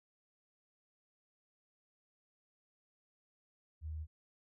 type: tone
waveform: sine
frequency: 78 Hz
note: D#2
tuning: 5 cents sharp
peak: -39 dBFS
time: 3.81-4.07 s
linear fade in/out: 50 ms
effects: none